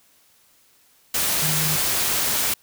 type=tone in noise; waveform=sine; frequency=154.5 Hz; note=D#3; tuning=12 cents flat; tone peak=-26 dBFS; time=1.42-1.76 s; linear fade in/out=5 ms; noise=white; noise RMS=-22 dBFS; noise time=1.14-2.54 s; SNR=-7 dB; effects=white hiss -58 dBFS RMS until 2.62 s